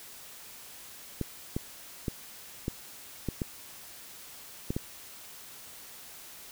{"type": "clicks", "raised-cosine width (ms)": 3, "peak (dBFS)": -17, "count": 8, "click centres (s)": [1.213, 1.565, 2.082, 2.681, 3.287, 3.418, 4.705, 4.765], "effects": ["white hiss -48 dBFS RMS until 6.51 s"]}